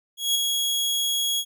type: tone with ADSR envelope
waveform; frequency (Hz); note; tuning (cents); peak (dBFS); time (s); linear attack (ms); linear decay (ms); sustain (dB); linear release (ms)
sawtooth; 3322; G#7; 0; -15; 0.17-1.45; 180; 9; -4; 62
effects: none